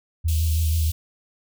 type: tone with vibrato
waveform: sine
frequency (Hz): 79.8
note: D#2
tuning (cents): +44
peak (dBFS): -18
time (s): 0.24-0.92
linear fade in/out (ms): 20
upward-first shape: sine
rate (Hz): 6.2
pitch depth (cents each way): 38
type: high-pass noise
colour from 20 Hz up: white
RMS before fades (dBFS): -34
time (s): 0.28-0.92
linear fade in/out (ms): 5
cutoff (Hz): 2600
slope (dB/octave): 48
effects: none